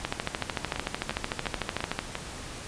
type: two click trains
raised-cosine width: 0.3 ms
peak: -11 / -14 dBFS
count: 27 / 5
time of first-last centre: 0.05-1.99 / 0.76-2.154 s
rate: 13.4 / 2.87 Hz
effects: pink hiss -40 dBFS RMS until 2.67 s + resampled to 22050 Hz